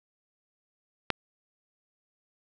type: click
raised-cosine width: 0.3 ms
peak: -8 dBFS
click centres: 1.103 s
effects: none